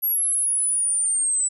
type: linear sweep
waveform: sine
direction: down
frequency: 11600 to 7880 Hz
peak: -19 dBFS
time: 0.02-1.49 s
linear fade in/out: 20 ms
effects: none